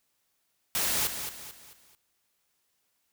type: noise with echo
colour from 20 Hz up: white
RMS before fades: -28 dBFS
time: 0.75-1.07 s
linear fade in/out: 0 ms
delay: 220 ms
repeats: 4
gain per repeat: -8 dB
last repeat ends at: 1.95 s
effects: white hiss -75 dBFS RMS until 3.12 s